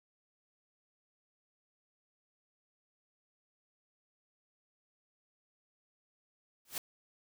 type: noise with exponential growth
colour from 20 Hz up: white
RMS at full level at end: -33 dBFS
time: 6.65-6.78 s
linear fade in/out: 2 ms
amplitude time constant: 27 ms
effects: none